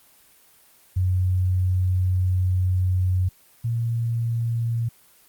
sine tone pair in turn, 92 / 116.28 Hz, F#2 / A#2, -9 / -4 cents, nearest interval major third, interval 405 cents, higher second, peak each -18 / -21 dBFS, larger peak first, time 0.96-3.29 / 3.64-4.89 s, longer first, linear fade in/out 10 ms, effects white hiss -55 dBFS RMS until 5.28 s + Opus 24 kbps

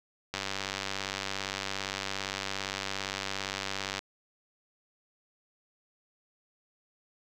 click train, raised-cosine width 0.2 ms, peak -15 dBFS, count 357, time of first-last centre 0.34-3.991 s, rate 97.5 Hz, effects none

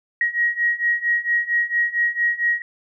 sine beating tone pair, 1892 / 1896.4 Hz, A#6 / A#6, +25 / +29 cents, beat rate 4.4 Hz, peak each -22 / -20 dBFS, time 0.21-2.62 s, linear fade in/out 2 ms, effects none

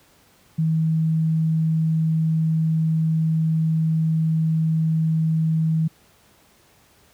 sine tone, 160 Hz, D#3, 49 cents sharp, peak -17 dBFS, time 0.58-5.88 s, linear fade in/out 10 ms, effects pink hiss -56 dBFS RMS until 7.13 s + high-pass 60 Hz 12 dB/octave

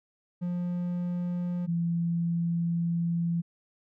triangle / sine tone pair in turn, 176.4 / 169.52 Hz, F3 / E3, +18 / +49 cents, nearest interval minor second, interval 69 cents, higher first, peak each -26 / -25 dBFS, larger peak second, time 0.41-1.67 / 1.67-3.42 s, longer second, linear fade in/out 20 ms, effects none

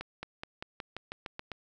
accelerating click train, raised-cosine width 0.3 ms, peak -22 dBFS, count 10, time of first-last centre 0.01-1.517 s, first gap 220 ms, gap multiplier 0.93, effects none

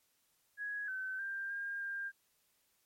sine tone with pitch steps, 1665 / 1530 / 1587 / 1610 / 1599 Hz, G#6 / G6 / G6 / G6 / G6, +4 / -42 / +21 / +46 / +34 cents, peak -37 dBFS, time 0.57-2.12 s, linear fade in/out 50 ms, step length 310 ms, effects white hiss -75 dBFS RMS until 2.85 s + MP3 64 kbps

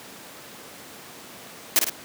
white noise with echo, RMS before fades -17 dBFS, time 1.76-1.79 s, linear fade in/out 0 ms, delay 53 ms, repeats 2, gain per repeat -5 dB, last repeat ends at 1.896 s, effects pink hiss -42 dBFS RMS until 2.04 s + high-pass 200 Hz 12 dB/octave

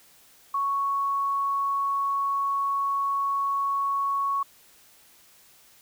sine tone, 1110 Hz, C#6, 2 cents sharp, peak -23 dBFS, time 0.54-4.43 s, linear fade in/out 5 ms, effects white hiss -56 dBFS RMS until 5.81 s

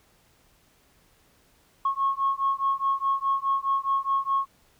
sine beating tone pair, 1090 / 1094.8 Hz, C#6 / C#6, -29 / -22 cents, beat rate 4.8 Hz, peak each -25 dBFS, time 1.85-4.46 s, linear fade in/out 5 ms, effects tanh soft clip ceiling -15 dBFS + pink hiss -62 dBFS RMS until 4.79 s

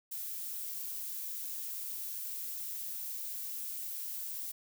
violet noise, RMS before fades -40 dBFS, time 0.11-4.52 s, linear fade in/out 10 ms, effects none

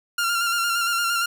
sawtooth tone with vibrato, 1387 Hz, F6, 12 cents flat, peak -17 dBFS, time 0.18-1.26 s, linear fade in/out 5 ms, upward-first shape square, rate 8.7 Hz, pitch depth 26 cents each way, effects none

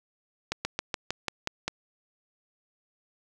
slowing click train, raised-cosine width 0.2 ms, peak -11 dBFS, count 8, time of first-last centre 0.52-1.68 s, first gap 130 ms, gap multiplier 1.08, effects 8-bit

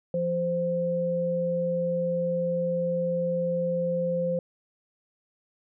sine tone pair together, 172.33 / 520 Hz, F3 / C5, -23 / -11 cents, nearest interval octave + perfect fifth, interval 1912 cents, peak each -30 / -25 dBFS, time 0.14-4.39 s, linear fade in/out 2 ms, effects none

